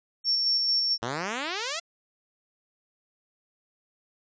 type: tone with tremolo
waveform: sine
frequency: 5460 Hz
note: F8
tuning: 40 cents flat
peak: -21 dBFS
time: 0.24-0.98 s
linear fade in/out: 50 ms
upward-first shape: square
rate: 4.5 Hz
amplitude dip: 25%
type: exponential sweep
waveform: 5% pulse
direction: up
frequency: 110 to 698.5 Hz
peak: -18 dBFS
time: 1.02-1.8 s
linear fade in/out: 10 ms
effects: resampled to 16000 Hz